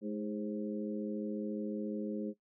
harmonic tone with a mistuned harmonic, 105.7 Hz, G#2, 31 cents sharp, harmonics 2 / 3 / 4 / 5, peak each -37 / -41 / -43 / -45 dBFS, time 0.01-2.34 s, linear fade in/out 50 ms, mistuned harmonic 4, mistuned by -48 cents, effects noise-tail reverb RT60 0.1 s tail -17 dB re dry

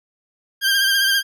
20% pulse tone with vibrato, 1591 Hz, G6, 25 cents sharp, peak -10 dBFS, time 0.61-1.23 s, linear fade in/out 50 ms, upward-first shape sine, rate 15 Hz, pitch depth 37 cents each way, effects none

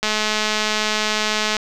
click train, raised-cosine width 0.2 ms, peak -3 dBFS, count 330, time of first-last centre 0.03-1.567 s, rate 214 Hz, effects none

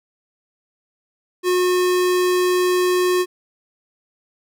square tone, 362.2 Hz, F#4, 37 cents flat, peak -16 dBFS, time 1.43-3.26 s, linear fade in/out 50 ms, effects none

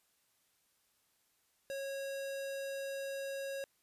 square tone, 548 Hz, C#5, 20 cents flat, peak -39 dBFS, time 1.7-3.64 s, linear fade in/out 0 ms, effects white hiss -75 dBFS RMS until 3.82 s + resampled to 32000 Hz

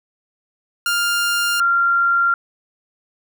sawtooth / sine tone pair in turn, 1400 / 1383.9 Hz, F6 / F6, +4 / -16 cents, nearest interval unison, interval 20 cents, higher first, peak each -13 dBFS, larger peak neither, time 0.86-1.6 / 1.6-2.34 s, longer neither, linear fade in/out 2 ms, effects none

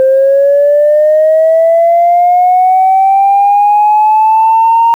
sine linear sweep, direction up, 523.3 to 929 Hz, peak -3 dBFS, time 0-4.94 s, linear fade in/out 0 ms, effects tanh soft clip ceiling 0 dBFS + 7-bit

